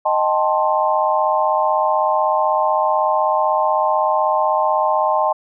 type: chord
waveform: sine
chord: A half-diminished seventh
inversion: second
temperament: equal with one note detuned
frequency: 622.3 / 784 / 880 / 1055 Hz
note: Eb5 / G5 / A5 / C6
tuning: 0 / 0 / 0 / +14 cents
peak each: -19 / -21 / -19 / -20 dBFS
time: 0.05-5.33 s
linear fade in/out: 10 ms
effects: none